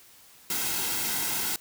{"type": "noise with comb filter", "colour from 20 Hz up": "white", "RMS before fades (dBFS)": -29, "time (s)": [0.5, 1.56], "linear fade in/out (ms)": 2, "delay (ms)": 1.7, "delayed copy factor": -0.6, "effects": ["white hiss -54 dBFS RMS until 1.6 s"]}